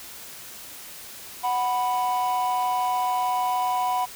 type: tone pair together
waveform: triangle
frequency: 740.9 / 987.8 Hz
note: F#5 / B5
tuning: +2 / 0 cents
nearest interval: perfect fourth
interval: 498 cents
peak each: -22 dBFS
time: 1.43-4.06 s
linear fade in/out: 20 ms
effects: tanh soft clip ceiling -14 dBFS + white hiss -41 dBFS RMS until 4.15 s